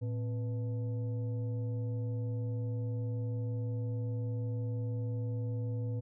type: tone with frequency modulation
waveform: sine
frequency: 113.2 Hz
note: A2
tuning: 50 cents sharp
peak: -32 dBFS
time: 0.01-6.01 s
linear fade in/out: 20 ms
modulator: 378 Hz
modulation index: 0.45
effects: none